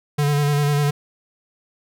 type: tone with vibrato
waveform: square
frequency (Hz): 145.4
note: D3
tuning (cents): -17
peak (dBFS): -17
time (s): 0.18-0.91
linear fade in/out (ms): 10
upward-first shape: square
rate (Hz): 10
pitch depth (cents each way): 23
effects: none